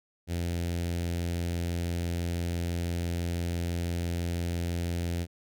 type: tone with notch filter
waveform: sawtooth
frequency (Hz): 86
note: F2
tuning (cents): -26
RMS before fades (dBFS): -31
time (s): 0.27-5.27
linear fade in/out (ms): 50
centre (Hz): 1100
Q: 0.88
effects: none